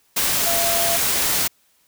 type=tone in noise; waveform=sine; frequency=680 Hz; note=F5; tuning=46 cents flat; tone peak=-23 dBFS; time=0.46-0.97 s; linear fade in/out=10 ms; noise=white; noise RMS=-20 dBFS; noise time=0.16-1.48 s; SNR=-6 dB; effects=white hiss -61 dBFS RMS until 1.87 s